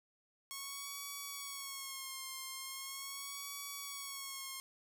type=tone with vibrato; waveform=5% pulse; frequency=1095 Hz; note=C#6; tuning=22 cents flat; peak=-31 dBFS; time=0.51-4.6 s; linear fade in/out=0 ms; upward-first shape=sine; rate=0.4 Hz; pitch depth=58 cents each way; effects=none